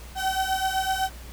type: beating tone pair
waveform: 35% pulse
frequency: 760 / 767.9 Hz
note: F#5 / G5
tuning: +46 / -36 cents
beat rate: 7.9 Hz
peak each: -25 dBFS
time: 0.15-1.1 s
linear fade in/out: 50 ms
effects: added 60 Hz sine -40 dBFS peak until 1.32 s + pink hiss -46 dBFS RMS until 1.32 s